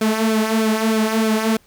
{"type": "tone with flanger", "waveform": "sawtooth", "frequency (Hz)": 220, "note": "A3", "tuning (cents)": 0, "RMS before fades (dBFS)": -18, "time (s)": [0.01, 1.57], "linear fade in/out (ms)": 5, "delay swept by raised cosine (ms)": [1, 4.3], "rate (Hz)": 3.2, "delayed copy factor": -0.65, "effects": ["pink hiss -55 dBFS RMS until 1.66 s"]}